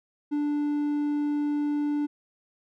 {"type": "tone", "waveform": "triangle", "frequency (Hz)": 293.5, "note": "D4", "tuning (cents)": -1, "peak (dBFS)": -22, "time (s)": [0.31, 2.07], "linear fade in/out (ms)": 20, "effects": []}